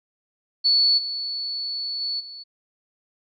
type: tone with level steps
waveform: sine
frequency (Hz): 4435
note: C#8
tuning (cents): 0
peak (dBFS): -15 / -26 / -24 / -36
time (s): 0.64-2.44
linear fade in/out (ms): 20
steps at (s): 0.97 / 2 / 2.19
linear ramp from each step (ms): 20
effects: none